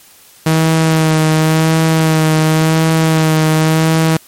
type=tone with vibrato; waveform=sawtooth; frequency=158.9 Hz; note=D#3; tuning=37 cents sharp; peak=-5 dBFS; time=0.46-4.17 s; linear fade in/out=5 ms; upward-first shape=sine; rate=0.92 Hz; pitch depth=23 cents each way; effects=white hiss -43 dBFS RMS until 4.27 s + MP3 64 kbps